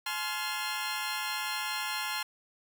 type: chord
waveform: 15% pulse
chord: F minor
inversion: first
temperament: equal with one note detuned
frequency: 852.5 / 1046.5 / 1396.9 Hz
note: Ab5 / C6 / F6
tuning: +45 / 0 / 0 cents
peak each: -30 dBFS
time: 0.06-2.23 s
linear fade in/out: 5 ms
effects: 10-bit